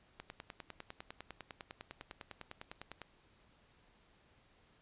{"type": "click train", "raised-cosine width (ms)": 0.3, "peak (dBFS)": -29, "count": 29, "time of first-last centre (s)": [0.2, 3.017], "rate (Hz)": 9.94, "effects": ["pink hiss -68 dBFS RMS until 4.81 s", "resampled to 8000 Hz"]}